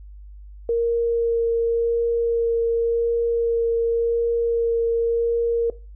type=tone with vibrato; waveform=sine; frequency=464.9 Hz; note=A#4; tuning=5 cents flat; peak=-17 dBFS; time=0.69-5.7 s; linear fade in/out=2 ms; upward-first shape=sine; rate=0.9 Hz; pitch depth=9 cents each way; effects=noise-tail reverb RT60 0.3 s tail -18 dB re dry + added 50 Hz sine -38 dBFS peak until 5.95 s